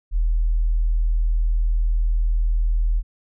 sine tone, 40 Hz, D#1, 49 cents sharp, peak -16 dBFS, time 0.11-3.03 s, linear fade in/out 50 ms, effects none

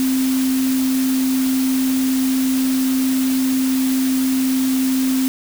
sine tone in noise, 261.6 Hz, C4, in tune, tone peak -15 dBFS, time 0-5.28 s, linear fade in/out 0 ms, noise white, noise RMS -28 dBFS, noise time 0-5.28 s, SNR +10 dB, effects none

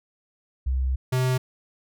sine / square tone pair in turn, 65 / 128.28 Hz, C2 / C3, -11 / -34 cents, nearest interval octave, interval 1177 cents, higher second, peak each -21 dBFS, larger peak neither, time 0.66-0.96 / 1.12-1.38 s, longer first, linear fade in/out 10 ms, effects none

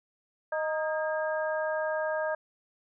harmonic tone with a mistuned harmonic, 311.1 Hz, D#4, in tune, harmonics 2 / 3 / 4 / 5, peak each -29 / -36 / -40 / -35 dBFS, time 0.52-2.35 s, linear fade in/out 5 ms, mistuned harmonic 5, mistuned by +67 cents, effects none

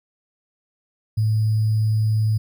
sine tone with sample-and-hold, 108.6 Hz, A2, 22 cents flat, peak -16 dBFS, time 1.17-2.38 s, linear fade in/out 10 ms, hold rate 4900 Hz, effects none

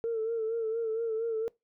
sine tone with vibrato, 451 Hz, A4, 43 cents sharp, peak -27 dBFS, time 0.04-1.48 s, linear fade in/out 0 ms, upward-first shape sine, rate 4.3 Hz, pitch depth 51 cents each way, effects noise-tail reverb RT60 0.2 s tail -23 dB re dry + tanh soft clip ceiling -24 dBFS

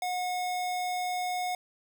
square tone, 726 Hz, F#5, 33 cents flat, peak -30 dBFS, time 0.02-1.55 s, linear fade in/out 2 ms, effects none

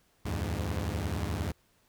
sawtooth tone cluster, 73.8 / 85 / 102.2 Hz, D2 / F2 / G#2, +9 / -46 / -27 cents, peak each -31 dBFS, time 0.25-1.52 s, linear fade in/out 10 ms, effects pink hiss -68 dBFS RMS until 1.88 s

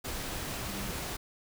sine tone in noise, 196.7 Hz, G3, 6 cents sharp, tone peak -39 dBFS, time 0.67-0.91 s, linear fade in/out 10 ms, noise pink, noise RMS -37 dBFS, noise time 0.04-1.17 s, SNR -5 dB, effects none

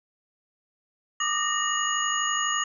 sine tone cluster, 1177 / 1229 / 1849 / 2890 / 6710 Hz, D6 / D#6 / A#6 / F#7 / G#8, +3 / -22 / -15 / -41 / +17 cents, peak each -30 dBFS, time 1.2-2.64 s, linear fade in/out 5 ms, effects none

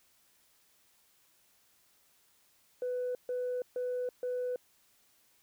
sine tone bursts, 497.6 Hz, B4, 13 cents sharp, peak -30 dBFS, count 4, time 2.82-4.56 s, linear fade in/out 2 ms, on 330 ms, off 140 ms, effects tanh soft clip ceiling -29 dBFS + white hiss -68 dBFS RMS until 5.42 s

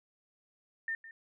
sine tone with echo, 1810 Hz, A6, 48 cents sharp, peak -32 dBFS, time 0.88-0.95 s, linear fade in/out 2 ms, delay 160 ms, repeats 1, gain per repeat -15 dB, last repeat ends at 1.11 s, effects none

